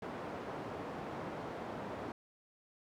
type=band-pass noise; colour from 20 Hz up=white; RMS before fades=-43 dBFS; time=0.02-2.12 s; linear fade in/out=2 ms; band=110 to 770 Hz; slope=12 dB/octave; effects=none